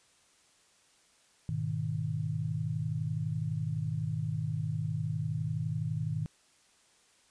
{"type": "chord", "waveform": "sine", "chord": "G# minor", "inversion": "none", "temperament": "equal", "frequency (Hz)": [103.83, 123.47, 155.56], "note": ["G#2", "B2", "D#3"], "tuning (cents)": [0, 0, 0], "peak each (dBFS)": [-36, -36, -33], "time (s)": [1.49, 6.26], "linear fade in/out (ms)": 0, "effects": ["white hiss -65 dBFS RMS until 7.3 s", "resampled to 22050 Hz"]}